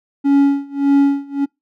triangle tone with tremolo, 280 Hz, C#4, 18 cents sharp, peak -6 dBFS, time 0.24-1.46 s, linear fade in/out 20 ms, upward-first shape sine, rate 1.7 Hz, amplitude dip 95%, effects noise-tail reverb RT60 0.2 s tail -26 dB re dry

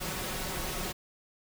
pink noise with comb filter, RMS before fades -35 dBFS, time 0-0.93 s, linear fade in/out 20 ms, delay 5.4 ms, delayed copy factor +0.55, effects none

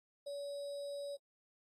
sine tone with sample-and-hold, 569 Hz, C#5, 45 cents sharp, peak -40 dBFS, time 0.26-1.17 s, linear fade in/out 10 ms, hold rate 4410 Hz, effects low-pass 9000 Hz 12 dB/octave + AAC 48 kbps

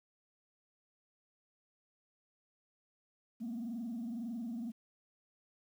sine tone with frequency modulation, 233.1 Hz, A#3, in tune, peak -36 dBFS, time 3.4-4.72 s, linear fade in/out 20 ms, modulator 21.9 Hz, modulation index 0.79, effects tanh soft clip ceiling -35 dBFS + 11-bit

